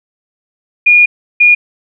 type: tone bursts at uneven times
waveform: sine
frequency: 2434 Hz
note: D#7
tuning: 39 cents flat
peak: -3 dBFS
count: 2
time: 0.86-1.06 / 1.4-1.55 s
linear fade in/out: 10 ms
effects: none